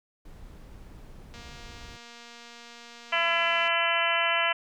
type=noise; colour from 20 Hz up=brown; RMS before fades=-46 dBFS; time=0.25-1.97 s; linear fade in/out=5 ms
type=click train; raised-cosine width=0.2 ms; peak=-30 dBFS; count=553; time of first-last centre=1.34-3.679 s; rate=236 Hz
type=harmonic tone; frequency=336.6 Hz; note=E4; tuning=36 cents sharp; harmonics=2 / 3 / 4 / 5 / 6 / 7 / 8 / 9; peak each=-31 / -31 / -31 / -31 / -31 / -31 / -31 / -31 dBFS; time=3.12-4.53 s; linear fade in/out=10 ms
effects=none